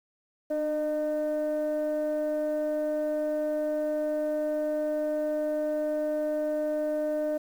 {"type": "tone pair together", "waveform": "sine", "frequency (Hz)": [300, 608.9], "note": ["D4", "D#5"], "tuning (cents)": [37, -38], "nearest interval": "octave", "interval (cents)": 1225, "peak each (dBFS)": [-30, -25], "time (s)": [0.5, 7.38], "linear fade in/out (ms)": 10, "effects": ["tanh soft clip ceiling -23 dBFS", "9-bit"]}